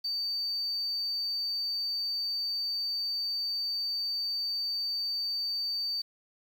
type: tone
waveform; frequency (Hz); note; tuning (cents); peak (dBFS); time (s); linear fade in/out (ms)
sine; 4596; D8; -38; -28; 0.04-6.02; 10
effects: tanh soft clip ceiling -26 dBFS + 9-bit